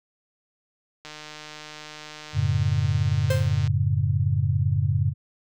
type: click train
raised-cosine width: 0.2 ms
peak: -22 dBFS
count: 400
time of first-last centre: 1.05-3.675 s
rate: 152 Hz
type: chord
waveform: sine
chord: F# minor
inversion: none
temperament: equal with one note detuned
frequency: 92.5 / 110 / 140.44 Hz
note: F#2 / A2 / C#3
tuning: 0 / 0 / +23 cents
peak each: -24 dBFS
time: 2.33-5.14 s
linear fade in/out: 50 ms
type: tone with exponential decay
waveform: 45% pulse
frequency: 523.3 Hz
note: C5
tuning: in tune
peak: -21 dBFS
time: 3.3-3.58 s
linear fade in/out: 5 ms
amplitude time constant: 60 ms
effects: none